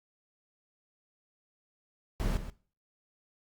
brown noise with echo, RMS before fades -30 dBFS, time 2.2-2.37 s, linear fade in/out 0 ms, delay 130 ms, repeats 1, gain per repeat -11 dB, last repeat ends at 2.5 s, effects noise-tail reverb RT60 0.4 s tail -18 dB re dry + Opus 48 kbps

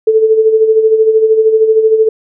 sine tone with tremolo, 440 Hz, A4, in tune, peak -3 dBFS, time 0.07-2.09 s, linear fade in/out 5 ms, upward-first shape sine, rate 13 Hz, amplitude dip 60%, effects none

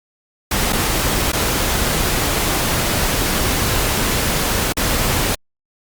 pink noise with dropouts, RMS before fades -18 dBFS, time 0.51-5.35 s, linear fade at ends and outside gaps 5 ms, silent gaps 0.725-0.729 / 1.32-1.331 / 4.726-4.768 s, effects Opus 48 kbps

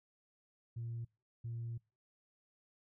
sine tone bursts at uneven times, 116.54 Hz, A#2, in tune, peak -38 dBFS, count 2, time 0.76-1.05 / 1.44-1.78 s, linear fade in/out 10 ms, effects noise-tail reverb RT60 0.3 s tail -25 dB re dry + tanh soft clip ceiling -36 dBFS

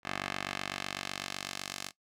10% pulse tone with band-pass filter sweep, 47.95 Hz, G1, 37 cents flat, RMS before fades -39 dBFS, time 0.03-1.92 s, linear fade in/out 50 ms, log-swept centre 2000 to 5800 Hz, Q 0.81, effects noise-tail reverb RT60 0.1 s tail -17 dB re dry

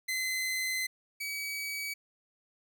sawtooth tone pair in turn, 2048 / 2277 Hz, C7 / C#7, -38 / +46 cents, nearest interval major second, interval 184 cents, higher second, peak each -27 / -31 dBFS, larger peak first, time 0.08-0.87 / 1.2-1.94 s, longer first, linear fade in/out 10 ms, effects none

